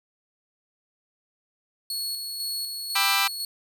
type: tone with tremolo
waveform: sawtooth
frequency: 4362 Hz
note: C#8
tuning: 29 cents flat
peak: -25 dBFS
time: 1.9-3.45 s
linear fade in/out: 2 ms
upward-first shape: square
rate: 2 Hz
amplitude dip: 35%
type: chord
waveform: 15% pulse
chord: E minor seventh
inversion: first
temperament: just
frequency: 791.1 / 988.9 / 1186.7 / 1318.5 Hz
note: G5 / B5 / D6 / E6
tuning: +16 / +2 / +18 / 0 cents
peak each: -21 dBFS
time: 2.95-3.28 s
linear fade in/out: 10 ms
effects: none